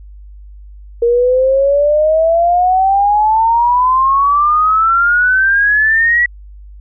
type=exponential sweep; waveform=sine; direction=up; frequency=466.2 to 1949 Hz; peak=-8 dBFS; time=1.02-6.26 s; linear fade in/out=5 ms; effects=added 50 Hz sine -32 dBFS peak until 6.8 s